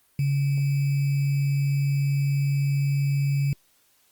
sine tone with sample-and-hold, 140 Hz, C#3, 18 cents sharp, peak -20 dBFS, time 0.19-3.53 s, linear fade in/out 2 ms, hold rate 2450 Hz, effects white hiss -63 dBFS RMS until 4.11 s + Opus 32 kbps

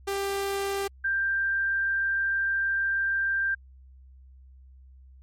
sawtooth / sine tone pair in turn, 395.4 / 1581.6 Hz, G4 / G6, +15 / +15 cents, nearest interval 2 octaves, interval 2400 cents, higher second, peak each -23 dBFS, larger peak neither, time 0.07-0.88 / 1.04-3.55 s, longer second, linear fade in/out 10 ms, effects added 65 Hz sine -48 dBFS peak until 5.22 s + MP3 64 kbps

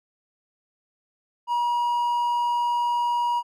triangle tone, 958 Hz, A#5, 47 cents sharp, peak -19 dBFS, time 1.47-3.43 s, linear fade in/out 50 ms, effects none

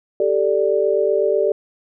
sine chord, G suspended second, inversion none, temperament equal, 392 / 440 / 587.3 Hz, G4 / A4 / D5, 0 / 0 / 0 cents, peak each -19 dBFS, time 0.2-1.52 s, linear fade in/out 2 ms, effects none

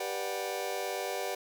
sawtooth chord, G major seventh, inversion none, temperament just, 392 / 490 / 588 / 735 Hz, G4 / B4 / D5 / F#5, 0 / -14 / +2 / -12 cents, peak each -34 dBFS, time 0-1.35 s, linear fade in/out 5 ms, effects none

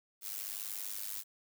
blue noise with amplitude modulation, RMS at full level -37 dBFS, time 0.21-1.24 s, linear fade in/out 50 ms, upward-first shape sine, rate 101 Hz, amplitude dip 90%, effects none

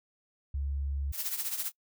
sine tone, 69.8 Hz, C#2, 13 cents sharp, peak -30 dBFS, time 0.54-1.12 s, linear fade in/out 5 ms
blue noise with tremolo, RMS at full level -31 dBFS, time 1.12-1.72 s, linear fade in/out 50 ms, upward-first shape triangle, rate 15 Hz, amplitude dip 75%
effects noise-tail reverb RT60 0.1 s tail -24 dB re dry

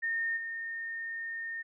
sine tone with level steps, 1829 Hz, A#6, 33 cents flat, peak -29 / -35 dBFS, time 0.02-1.63 s, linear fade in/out 20 ms, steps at 0.36 s, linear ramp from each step 20 ms, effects none

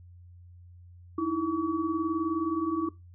sine tone cluster, 308.8 / 328.1 / 1136 Hz, D#4 / E4 / C#6, -13 / -8 / +42 cents, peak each -33 / -28 / -33 dBFS, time 1.18-2.89 s, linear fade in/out 5 ms, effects noise-tail reverb RT60 0.2 s tail -19 dB re dry + added 88 Hz sine -48 dBFS peak until 3.14 s

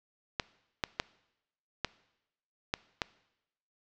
clicks, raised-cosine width 0.2 ms, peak -11 dBFS, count 6, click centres 0.398 / 0.838 / 0.999 / 1.847 / 2.739 / 3.018 s, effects noise-tail reverb RT60 0.9 s tail -21 dB re dry + low-pass 5000 Hz 12 dB/octave

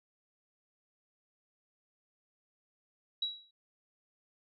sine tone with exponential decay, 3885 Hz, B7, 29 cents flat, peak -28 dBFS, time 3.22-3.51 s, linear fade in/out 5 ms, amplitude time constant 61 ms, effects none

